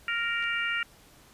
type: harmonic tone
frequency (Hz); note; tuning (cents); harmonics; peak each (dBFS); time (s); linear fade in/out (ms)
466.2; A#4; 0; 3 / 4 / 5 / 6; -31 / -32 / -33 / -34; 0.08-0.83; 2
type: clicks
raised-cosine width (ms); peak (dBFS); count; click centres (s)
0.2; -30; 2; 0.426 / 0.439
effects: pink hiss -56 dBFS RMS until 1.33 s + resampled to 32000 Hz